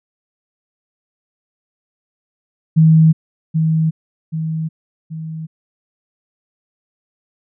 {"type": "tone with echo", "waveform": "sine", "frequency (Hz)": 159.6, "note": "D#3", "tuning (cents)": 44, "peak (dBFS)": -6, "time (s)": [2.76, 3.13], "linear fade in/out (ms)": 20, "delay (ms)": 780, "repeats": 3, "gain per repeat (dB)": -6, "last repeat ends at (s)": 5.47, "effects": []}